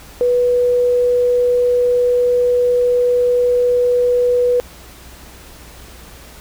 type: tone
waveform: sine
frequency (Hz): 490.5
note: B4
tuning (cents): -12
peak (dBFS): -11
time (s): 0.21-4.6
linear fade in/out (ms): 0
effects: added 60 Hz sine -42 dBFS peak until 6.4 s + pink hiss -40 dBFS RMS until 6.4 s